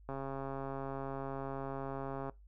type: click train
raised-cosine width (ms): 1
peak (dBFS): -27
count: 301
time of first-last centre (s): 0.09-2.296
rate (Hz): 136
effects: noise-tail reverb RT60 0.2 s tail -21 dB re dry + added 50 Hz sine -55 dBFS peak until 2.47 s